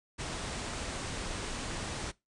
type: low-pass noise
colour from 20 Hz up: pink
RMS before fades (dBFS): -38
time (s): 0.18-2.12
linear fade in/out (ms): 20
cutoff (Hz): 9500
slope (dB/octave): 96
effects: noise-tail reverb RT60 0.2 s tail -21 dB re dry